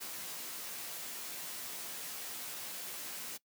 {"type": "noise with comb filter", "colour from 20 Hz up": "white", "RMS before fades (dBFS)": -43, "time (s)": [0, 3.38], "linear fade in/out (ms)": 20, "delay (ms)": 15, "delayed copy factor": -0.55, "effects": ["noise-tail reverb RT60 0.1 s tail -21 dB re dry", "high-pass 150 Hz 12 dB/octave"]}